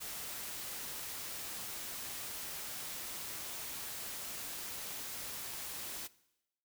white noise, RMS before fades -43 dBFS, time 0-6.08 s, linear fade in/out 20 ms, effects noise-tail reverb RT60 0.9 s tail -20 dB re dry

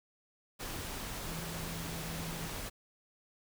sine tone in noise, 164.81 Hz, E3, in tune, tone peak -42 dBFS, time 1.28-2.49 s, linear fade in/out 20 ms, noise pink, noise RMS -41 dBFS, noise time 0.59-2.7 s, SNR -4 dB, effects none

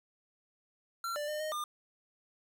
square tone with pitch steps, 1364 / 590 / 605 / 619 / 1205 Hz, F6 / D5 / D#5 / D#5 / D6, -41 / +8 / -49 / -9 / +44 cents, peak -35 dBFS, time 1.04-1.64 s, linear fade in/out 2 ms, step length 120 ms, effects none

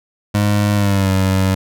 25% pulse tone with pitch glide, 103.3 to 95.28 Hz, G#2 to G2, -9 to -49 cents, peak -9 dBFS, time 0.34-1.55 s, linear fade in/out 10 ms, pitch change -140 cents, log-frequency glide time 0.74-1.11 s, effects none

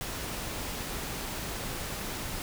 pink noise, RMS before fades -36 dBFS, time 0.01-2.42 s, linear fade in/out 0 ms, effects none

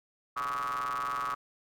45% pulse ring-modulated tone, 63.7 Hz, C2, 46 cents flat, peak -28 dBFS, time 0.36-1.35 s, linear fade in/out 10 ms, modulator 1200 Hz, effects none

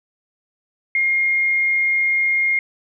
sine tone, 2132 Hz, C7, 32 cents sharp, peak -15 dBFS, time 0.95-2.59 s, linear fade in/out 2 ms, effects none

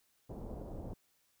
pink low-pass noise, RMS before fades -44 dBFS, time 0.29-0.94 s, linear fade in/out 10 ms, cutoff 720 Hz, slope 24 dB/octave, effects white hiss -74 dBFS RMS until 1.4 s

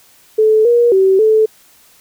sine tone with pitch steps, 434.7 / 476.1 / 382.7 / 436.3 Hz, A4 / A#4 / G4 / A4, -21 / +37 / -42 / -15 cents, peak -7 dBFS, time 0.38-1.46 s, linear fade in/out 10 ms, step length 270 ms, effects white hiss -48 dBFS RMS until 2 s

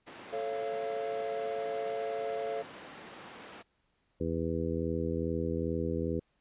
pink band-pass noise, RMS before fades -49 dBFS, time 0.06-3.63 s, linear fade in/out 20 ms, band 230 to 3200 Hz, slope 12 dB/octave
triangle chord, A augmented, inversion none, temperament just, 440 / 550 / 687.5 Hz, A4 / C#5 / E#5, 0 / -14 / -27 cents, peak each -34 / -36 / -35 dBFS, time 0.32-2.63 s, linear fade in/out 20 ms
harmonic tone, 82.4 Hz, E2, in tune, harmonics 1 / 2 / 3 / 4 / 5 / 6, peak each -37 / -37 / -37 / -37 / -37 / -37 dBFS, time 4.2-6.2 s, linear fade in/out 10 ms
effects pink hiss -75 dBFS RMS until 6.4 s + resampled to 8000 Hz

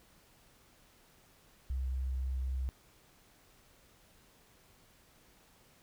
sine tone with vibrato, 65 Hz, C2, 11 cents flat, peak -32 dBFS, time 1.7-2.69 s, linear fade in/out 0 ms, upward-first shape triangle, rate 3.9 Hz, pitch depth 10 cents each way, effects pink hiss -64 dBFS RMS until 5.82 s

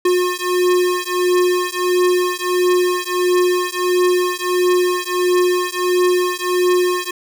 square beating tone pair, 359.3 / 360.8 Hz, F4 / F#4, +49 / -44 cents, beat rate 1.5 Hz, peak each -18 dBFS, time 0.05-7.11 s, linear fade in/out 5 ms, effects none

